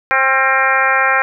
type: harmonic tone with a mistuned harmonic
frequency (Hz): 265.4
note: C4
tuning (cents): +25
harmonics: 2 / 3 / 4 / 5 / 6 / 7 / 8 / 9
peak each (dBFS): -22 / -19 / -20 / -17 / -17 / -18 / -23 / -21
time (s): 0.11-1.22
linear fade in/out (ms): 0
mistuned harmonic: 5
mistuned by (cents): +35
effects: none